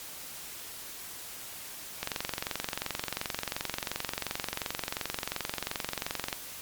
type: click train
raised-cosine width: 0.2 ms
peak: -13 dBFS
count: 99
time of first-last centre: 2.03-6.328 s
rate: 22.8 Hz
effects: white hiss -43 dBFS RMS until 6.61 s + MP3 96 kbps